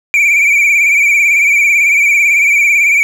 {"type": "tone with vibrato", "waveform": "triangle", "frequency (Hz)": 2318, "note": "D7", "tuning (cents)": -23, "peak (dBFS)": -5, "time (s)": [0.14, 3.03], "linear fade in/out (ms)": 0, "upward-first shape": "sine", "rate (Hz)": 18, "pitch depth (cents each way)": 66, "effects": []}